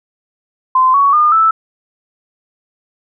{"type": "tone with pitch steps", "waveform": "sine", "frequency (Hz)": [1033, 1120, 1214.3, 1316.6], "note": ["C6", "C#6", "D#6", "E6"], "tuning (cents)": [-22, 18, -43, -3], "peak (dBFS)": -7, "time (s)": [0.75, 1.51], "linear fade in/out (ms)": 5, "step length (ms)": 190, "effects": []}